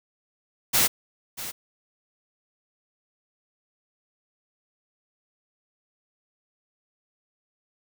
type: noise with echo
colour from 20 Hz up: white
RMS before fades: -20 dBFS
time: 0.73-0.88 s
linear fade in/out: 20 ms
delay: 640 ms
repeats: 1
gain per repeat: -14 dB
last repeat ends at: 1.52 s
effects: none